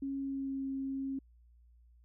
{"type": "tone with pitch glide", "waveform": "sine", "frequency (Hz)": [274, 269.8], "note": ["C#4", "C#4"], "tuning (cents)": [-20, -47], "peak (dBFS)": -34, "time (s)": [0.02, 1.19], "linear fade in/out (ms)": 5, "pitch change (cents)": -27, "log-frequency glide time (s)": [0.18, 0.6], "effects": ["added 59 Hz sine -59 dBFS peak until 2.04 s"]}